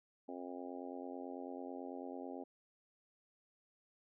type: harmonic tone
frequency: 89.1 Hz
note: F2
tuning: 35 cents sharp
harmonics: 3 / 4 / 5 / 6 / 7 / 8 / 9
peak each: -47 / -51 / -52 / -53 / -53 / -56 / -53 dBFS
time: 0.28-2.44 s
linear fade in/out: 10 ms
effects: none